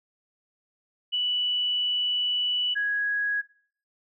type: tone pair in turn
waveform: sine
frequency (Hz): 2960 / 1661.2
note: F#7 / G#6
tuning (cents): 0 / 0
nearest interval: minor seventh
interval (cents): 1000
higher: first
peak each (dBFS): -23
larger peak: neither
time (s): 1.12-2.75 / 2.75-3.42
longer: first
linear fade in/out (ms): 20
effects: noise-tail reverb RT60 0.5 s tail -19 dB re dry